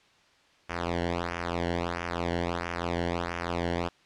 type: tone with flanger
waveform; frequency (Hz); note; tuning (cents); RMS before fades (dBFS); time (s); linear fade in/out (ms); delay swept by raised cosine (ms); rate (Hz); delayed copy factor
sawtooth; 86.2; F2; -22; -31; 0.69-3.89; 10; 0.24 to 0.82; 1.5; -0.9
effects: white hiss -61 dBFS RMS until 4.05 s + low-pass 4000 Hz 12 dB/octave